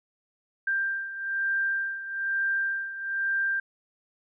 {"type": "beating tone pair", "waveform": "sine", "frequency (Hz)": [1583, 1584.1], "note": ["G6", "G6"], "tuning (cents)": [17, 18], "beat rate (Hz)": 1.1, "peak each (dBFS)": [-27, -32], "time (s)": [0.67, 3.6], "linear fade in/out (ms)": 5, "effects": []}